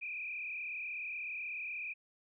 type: tone with frequency modulation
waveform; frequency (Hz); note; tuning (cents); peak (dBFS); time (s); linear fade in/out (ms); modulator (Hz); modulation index
sine; 2454; D#7; -25; -38; 0.01-1.94; 20; 36.4; 2.7
effects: none